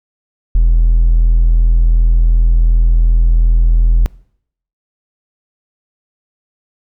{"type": "tone", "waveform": "triangle", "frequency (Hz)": 41.36, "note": "E1", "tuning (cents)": 7, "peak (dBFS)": -3, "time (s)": [0.55, 4.06], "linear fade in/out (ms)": 0, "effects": ["noise-tail reverb RT60 0.7 s tail -25 dB re dry", "tanh soft clip ceiling -2 dBFS"]}